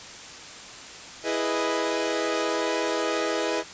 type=chord; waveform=sawtooth; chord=E major seventh; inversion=none; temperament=equal; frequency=329.6 / 415.3 / 493.9 / 622.3 Hz; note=E4 / G#4 / B4 / D#5; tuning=0 / 0 / 0 / 0 cents; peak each=-26 dBFS; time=1.23-3.64 s; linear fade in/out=50 ms; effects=white hiss -41 dBFS RMS until 3.73 s + resampled to 16000 Hz